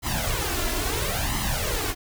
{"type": "noise with flanger", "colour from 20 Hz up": "pink", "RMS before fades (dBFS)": -26, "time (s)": [0.02, 1.95], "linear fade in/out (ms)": 50, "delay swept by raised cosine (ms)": [0.98, 2.98], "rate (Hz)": 0.74, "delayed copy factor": 0.75, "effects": []}